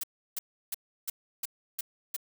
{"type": "noise bursts", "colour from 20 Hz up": "blue", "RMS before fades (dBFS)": -33, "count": 7, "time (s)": [0.01, 2.165], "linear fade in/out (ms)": 5, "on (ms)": 25, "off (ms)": 330, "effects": []}